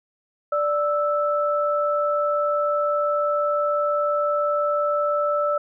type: tone pair together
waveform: sine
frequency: 587.3 / 1317.1 Hz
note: D5 / E6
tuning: 0 / -2 cents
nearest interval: octave + major second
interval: 1398 cents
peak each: -21 / -23 dBFS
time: 0.52-5.58 s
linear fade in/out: 5 ms
effects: none